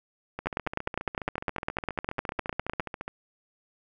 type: two click trains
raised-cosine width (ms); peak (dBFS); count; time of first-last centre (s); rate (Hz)
0.5; -19 / -12; 40 / 24; 0.39-3.08 / 0.47-2.798; 14.5 / 9.88
effects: none